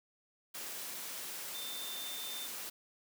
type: tone in noise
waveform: sine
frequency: 3581 Hz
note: A7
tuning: 30 cents sharp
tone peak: -43 dBFS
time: 1.54-2.47 s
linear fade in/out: 10 ms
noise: white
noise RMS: -43 dBFS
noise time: 0.54-2.7 s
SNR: -3 dB
effects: high-pass 200 Hz 12 dB/octave